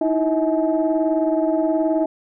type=tone cluster; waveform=sine; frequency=312 / 330.9 / 640 / 851 Hz; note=D#4 / E4 / D#5 / G#5; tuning=+5 / +7 / +49 / +42 cents; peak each=-20 / -22 / -20 / -29 dBFS; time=0.01-2.06 s; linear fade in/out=5 ms; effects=tanh soft clip ceiling -8 dBFS